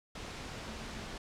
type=tone in noise; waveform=sine; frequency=220 Hz; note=A3; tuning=in tune; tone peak=-50 dBFS; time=0.66-1.05 s; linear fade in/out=5 ms; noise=pink; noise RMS=-43 dBFS; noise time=0.15-1.18 s; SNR=-10 dB; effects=low-pass 6000 Hz 12 dB/octave